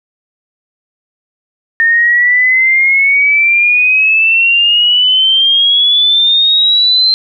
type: exponential sweep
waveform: sine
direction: up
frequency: 1820 to 4132 Hz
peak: -6 dBFS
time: 1.8-7.14 s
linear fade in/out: 0 ms
effects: none